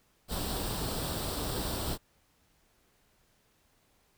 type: noise with comb filter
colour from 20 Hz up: pink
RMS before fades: -34 dBFS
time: 0.28-1.98 s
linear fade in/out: 50 ms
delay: 0.23 ms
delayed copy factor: +0.6
effects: pink hiss -69 dBFS RMS until 4.17 s